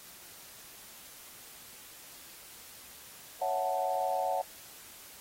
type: chord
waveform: sine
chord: F# minor seventh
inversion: second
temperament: equal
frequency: 554.4 / 659.3 / 740 / 880 Hz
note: C#5 / E5 / F#5 / A5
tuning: 0 / 0 / 0 / 0 cents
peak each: -35 / -36 / -31 / -36 dBFS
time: 3.41-4.42 s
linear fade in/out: 10 ms
effects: white hiss -51 dBFS RMS until 5.2 s + AAC 48 kbps